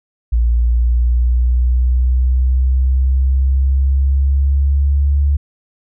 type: linear sweep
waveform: sine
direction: up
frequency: 58 to 71.5 Hz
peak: -10 dBFS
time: 0.32-5.37 s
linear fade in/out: 10 ms
effects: none